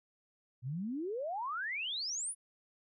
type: exponential sweep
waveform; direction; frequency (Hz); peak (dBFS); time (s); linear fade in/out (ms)
sine; up; 116.54 to 10560; -35; 0.62-2.35; 50
effects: none